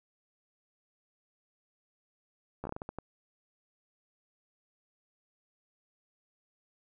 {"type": "slowing click train", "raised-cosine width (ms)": 1, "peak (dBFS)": -24, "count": 9, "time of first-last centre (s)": [2.64, 2.986], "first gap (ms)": 13, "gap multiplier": 1.33, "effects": []}